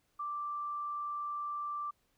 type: tone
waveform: sine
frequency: 1174.7 Hz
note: D6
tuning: in tune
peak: -35 dBFS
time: 0.19-1.91 s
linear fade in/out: 10 ms
effects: pink hiss -75 dBFS RMS until 2.17 s